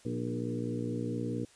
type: harmonic tone with a mistuned harmonic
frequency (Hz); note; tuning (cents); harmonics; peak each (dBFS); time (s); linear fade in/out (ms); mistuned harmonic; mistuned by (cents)
59.3; A#1; +30; 2 / 3 / 4 / 5 / 6 / 7 / 8; -37 / -42 / -37 / -38 / -45 / -43 / -41; 0.05-1.45; 5; 5; +30
effects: white hiss -60 dBFS RMS until 1.55 s + resampled to 22050 Hz